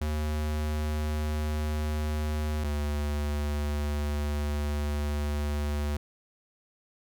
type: tone pair in turn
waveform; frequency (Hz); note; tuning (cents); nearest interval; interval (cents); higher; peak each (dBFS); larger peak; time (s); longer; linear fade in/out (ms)
square; 76 / 73.54; D#2 / D2; -40 / +3; minor second; 57; first; -28; neither; 0.01-2.64 / 2.64-5.97; second; 5
effects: none